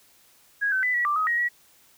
sine tone with pitch steps, 1651 / 1531 / 1997 / 1932 / 1178 / 1264 / 1888 / 1925 Hz, G#6 / G6 / B6 / B6 / D6 / D#6 / A#6 / B6, -11 / -41 / +19 / -39 / +5 / +27 / +22 / -45 cents, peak -21 dBFS, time 0.61-1.49 s, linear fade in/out 20 ms, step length 110 ms, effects white hiss -58 dBFS RMS until 1.97 s

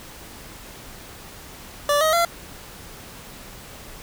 25% pulse tone with pitch steps, 581 / 629.9 / 683 Hz, D5 / D#5 / F5, -19 / +21 / -39 cents, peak -13 dBFS, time 1.89-2.25 s, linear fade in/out 2 ms, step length 120 ms, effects pink hiss -41 dBFS RMS until 4.02 s

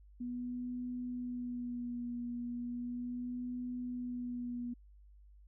sine tone with vibrato, 243.8 Hz, B3, 22 cents flat, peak -37 dBFS, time 0.2-4.74 s, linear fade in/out 10 ms, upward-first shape sine, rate 0.36 Hz, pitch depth 25 cents each way, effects added 50 Hz sine -56 dBFS peak until 5.47 s

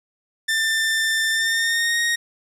sawtooth tone with pitch glide, 1785 to 1868.3 Hz, A6 to A#6, +24 to +3 cents, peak -15 dBFS, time 0.48-2.16 s, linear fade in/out 10 ms, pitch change +79 cents, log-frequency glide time 1.31-1.99 s, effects low-pass 11000 Hz 12 dB/octave + 9-bit

